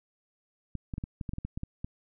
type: clicks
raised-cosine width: 5 ms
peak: -22 dBFS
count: 12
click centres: 0.753 / 0.938 / 0.981 / 1.039 / 1.212 / 1.292 / 1.335 / 1.384 / 1.45 / 1.575 / 1.634 / 1.845 s
effects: none